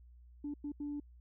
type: tone bursts at uneven times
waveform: sine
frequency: 290.9 Hz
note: D4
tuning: 16 cents flat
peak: -36 dBFS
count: 3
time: 0.44-0.54 / 0.64-0.72 / 0.8-1 s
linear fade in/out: 5 ms
effects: tanh soft clip ceiling -33 dBFS + added 60 Hz sine -55 dBFS peak until 1.2 s

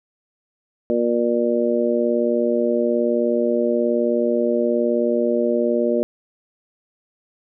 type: harmonic tone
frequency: 118.9 Hz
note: A#2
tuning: 35 cents sharp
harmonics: 2 / 3 / 4 / 5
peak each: -22 / -22 / -22 / -22 dBFS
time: 0.9-6.03 s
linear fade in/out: 0 ms
effects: none

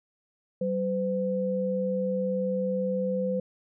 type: tone pair together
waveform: sine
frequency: 190.4 / 508.6 Hz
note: F#3 / C5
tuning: +50 / -49 cents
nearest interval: octave + perfect fourth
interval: 1701 cents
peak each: -29 / -27 dBFS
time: 0.61-3.4 s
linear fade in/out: 5 ms
effects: none

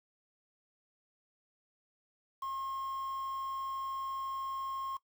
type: tone with quantisation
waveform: triangle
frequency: 1074 Hz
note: C6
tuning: 45 cents sharp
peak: -34 dBFS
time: 2.42-4.97 s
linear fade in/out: 5 ms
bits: 9
effects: noise-tail reverb RT60 0.1 s tail -18 dB re dry

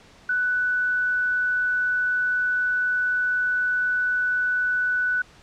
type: tone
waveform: sine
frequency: 1488 Hz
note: F#6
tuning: 9 cents sharp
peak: -20 dBFS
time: 0.29-5.22 s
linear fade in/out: 5 ms
effects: pink hiss -51 dBFS RMS until 5.42 s + low-pass 6000 Hz 12 dB/octave

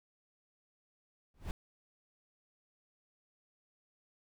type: noise with exponential growth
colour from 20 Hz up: brown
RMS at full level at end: -32 dBFS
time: 1.34-1.51 s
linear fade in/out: 1 ms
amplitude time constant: 35 ms
effects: none

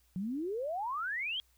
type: exponential sweep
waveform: sine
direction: up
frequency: 175.4 to 3313 Hz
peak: -33 dBFS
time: 0.16-1.4 s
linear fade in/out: 0 ms
effects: added 60 Hz sine -68 dBFS peak until 1.57 s + white hiss -71 dBFS RMS until 1.57 s

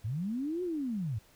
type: linear two-way sweep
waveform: sine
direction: up then down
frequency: 95.6 to 370 to 95.6 Hz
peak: -31 dBFS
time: 0.04-1.19 s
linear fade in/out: 10 ms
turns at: 0.63 s
effects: pink hiss -62 dBFS RMS until 1.35 s

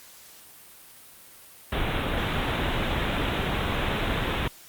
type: low-pass noise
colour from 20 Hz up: pink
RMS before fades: -27 dBFS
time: 1.72-4.48 s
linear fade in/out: 5 ms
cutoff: 3800 Hz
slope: 96 dB/octave
effects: white hiss -49 dBFS RMS until 4.68 s + Opus 48 kbps

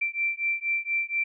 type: beating tone pair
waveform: sine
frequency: 2346 / 2350.2 Hz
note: D7 / D7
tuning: -2 / +1 cents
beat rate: 4.2 Hz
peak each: -28 dBFS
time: 0.01-1.24 s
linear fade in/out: 10 ms
effects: none

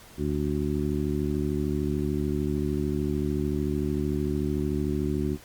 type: harmonic tone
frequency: 73.42 Hz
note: D2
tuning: in tune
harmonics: 1 / 2 / 3 / 4 / 5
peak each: -31 / -31 / -31 / -31 / -31 dBFS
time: 0.17-5.38 s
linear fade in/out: 50 ms
effects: pink hiss -50 dBFS RMS until 5.44 s + Opus 48 kbps

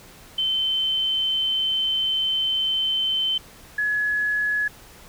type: tone pair in turn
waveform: sine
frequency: 3079 / 1693.4 Hz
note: G7 / G#6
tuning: -32 / +33 cents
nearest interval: minor seventh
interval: 1035 cents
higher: first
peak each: -20 dBFS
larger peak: neither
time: 0.38-3.38 / 3.78-4.68 s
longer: first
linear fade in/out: 5 ms
effects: pink hiss -47 dBFS RMS until 5.08 s

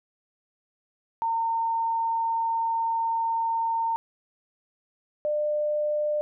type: tone pair in turn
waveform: sine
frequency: 912 / 598.9 Hz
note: A#5 / D5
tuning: -38 / +34 cents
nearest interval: perfect fifth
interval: 728 cents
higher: first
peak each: -23 dBFS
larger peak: neither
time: 1.22-3.96 / 5.25-6.21 s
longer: first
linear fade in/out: 0 ms
effects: none

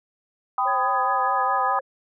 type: chord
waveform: sine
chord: G augmented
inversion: none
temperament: equal with one note detuned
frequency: 784 / 1002.7 / 1244.5 Hz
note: G5 / B5 / D#6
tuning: 0 / +26 / 0 cents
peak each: -24 dBFS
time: 0.58-1.79 s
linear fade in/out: 2 ms
type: tone with vibrato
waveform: sine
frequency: 534 Hz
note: C5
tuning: 35 cents sharp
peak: -31 dBFS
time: 0.65-1.81 s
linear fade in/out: 10 ms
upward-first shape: sine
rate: 4.8 Hz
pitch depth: 59 cents each way
type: tone with tremolo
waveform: sine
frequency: 1678 Hz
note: G#6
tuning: 17 cents sharp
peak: -29 dBFS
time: 0.67-1.8 s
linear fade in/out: 10 ms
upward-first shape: sine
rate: 7.2 Hz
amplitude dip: 65%
effects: none

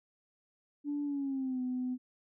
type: tone with pitch glide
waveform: sine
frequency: 290 to 252.5 Hz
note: D4 to B3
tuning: -22 to +39 cents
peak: -31 dBFS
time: 0.84-1.98 s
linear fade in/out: 50 ms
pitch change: -239 cents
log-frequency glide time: 1.04-1.61 s
effects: tanh soft clip ceiling -27 dBFS

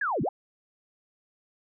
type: linear two-way sweep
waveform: sine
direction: down then up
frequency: 1744 to 112.3 to 872 Hz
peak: -25 dBFS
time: 0.01-0.29 s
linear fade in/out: 5 ms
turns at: 0.22 s
effects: none

